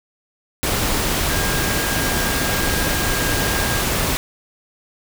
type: tone in noise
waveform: sine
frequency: 1618 Hz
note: G#6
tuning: 46 cents flat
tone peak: -27 dBFS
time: 1.3-3.82 s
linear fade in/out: 0 ms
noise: pink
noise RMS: -20 dBFS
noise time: 0.63-4.17 s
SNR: -10 dB
effects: none